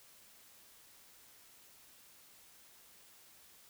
silence, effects white hiss -61 dBFS RMS until 3.69 s

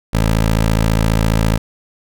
15% pulse tone, 54.7 Hz, A1, 9 cents flat, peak -6 dBFS, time 0.13-1.58 s, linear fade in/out 10 ms, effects none

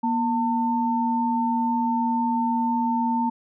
sine tone pair together, 238.7 / 899 Hz, A#3 / A5, +41 / +37 cents, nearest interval octave + major seventh, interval 2296 cents, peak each -23 dBFS, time 0.03-3.3 s, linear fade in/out 10 ms, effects none

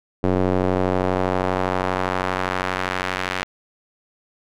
square tone with band-pass filter sweep, 46.25 Hz, F#1, in tune, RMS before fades -22 dBFS, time 0.23-3.44 s, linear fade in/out 10 ms, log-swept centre 400 to 2100 Hz, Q 0.95, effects none

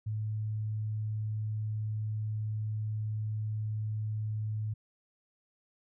sine tone, 107.7 Hz, A2, 37 cents flat, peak -31 dBFS, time 0.06-4.74 s, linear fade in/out 10 ms, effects none

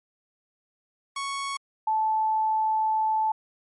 sawtooth / sine tone pair in turn, 1108.7 / 873.1 Hz, C#6 / A5, 0 / -14 cents, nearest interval major third, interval 414 cents, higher first, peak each -25 / -21 dBFS, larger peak second, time 1.16-1.57 / 1.87-3.32 s, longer second, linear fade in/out 5 ms, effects MP3 48 kbps

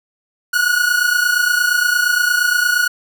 45% pulse tone pair together, 1443 / 1471.6 Hz, F#6 / F#6, -44 / -10 cents, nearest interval unison, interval 34 cents, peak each -16 dBFS, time 0.53-2.88 s, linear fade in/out 10 ms, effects none

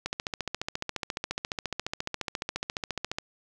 click train, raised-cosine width 0.2 ms, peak -13 dBFS, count 46, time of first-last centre 0.06-3.185 s, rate 14.4 Hz, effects none

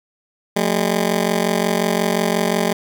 15% pulse ring-modulated tone, 203 Hz, G#3, 39 cents flat, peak -7 dBFS, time 0.56-2.73 s, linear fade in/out 5 ms, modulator 22.8 Hz, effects none

